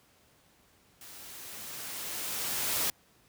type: noise with level ramp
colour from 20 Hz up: white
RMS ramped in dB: -49 to -29 dBFS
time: 1.01-2.9 s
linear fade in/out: 2 ms
effects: pink hiss -64 dBFS RMS until 3.28 s + high-pass 60 Hz 12 dB/octave